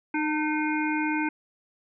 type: harmonic tone with a mistuned harmonic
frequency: 306 Hz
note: D#4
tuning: 29 cents flat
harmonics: 1 / 3 / 5 / 7 / 8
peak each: -26 / -31 / -33 / -34 / -35 dBFS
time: 0.14-1.29 s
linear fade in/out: 5 ms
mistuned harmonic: 3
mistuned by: -28 cents
effects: none